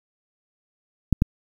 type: clicks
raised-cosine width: 5 ms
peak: -4 dBFS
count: 2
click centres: 1.127 / 1.221 s
effects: 7-bit